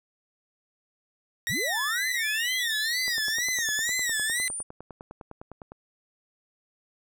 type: tone with vibrato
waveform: sawtooth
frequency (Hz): 1864.7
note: A#6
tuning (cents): 0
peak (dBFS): -23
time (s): 1.47-4.48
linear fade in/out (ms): 0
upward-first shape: sine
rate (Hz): 2.1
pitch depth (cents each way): 150
type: linear sweep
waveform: sine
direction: up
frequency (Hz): 69.8 to 9397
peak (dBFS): -31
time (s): 1.49-4.63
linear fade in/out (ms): 10
type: click train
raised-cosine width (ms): 1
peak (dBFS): -27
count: 27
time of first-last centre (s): 3.08-5.72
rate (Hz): 9.85
effects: none